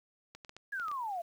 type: clicks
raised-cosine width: 0.2 ms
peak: -31 dBFS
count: 7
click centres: 0.35 / 0.448 / 0.494 / 0.566 / 0.798 / 0.883 / 0.915 s
type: exponential sweep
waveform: sine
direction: down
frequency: 1697 to 659.3 Hz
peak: -34 dBFS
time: 0.72-1.22 s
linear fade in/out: 10 ms
effects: 10-bit